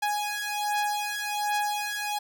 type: beating tone pair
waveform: sawtooth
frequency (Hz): 830.6 / 831.9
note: G#5 / G#5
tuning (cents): 0 / +3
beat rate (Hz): 1.3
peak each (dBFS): -26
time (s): 0.02-2.19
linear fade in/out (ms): 10
effects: none